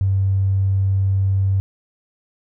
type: tone with tanh clipping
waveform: triangle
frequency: 96.8 Hz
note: G2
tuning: 21 cents flat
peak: -14 dBFS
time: 0.01-1.6 s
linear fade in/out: 0 ms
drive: 2 dB
effects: none